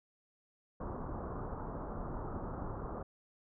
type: low-pass noise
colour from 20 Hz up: pink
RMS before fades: -41 dBFS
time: 0.8-3.03 s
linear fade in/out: 5 ms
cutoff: 1300 Hz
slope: 48 dB/octave
effects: none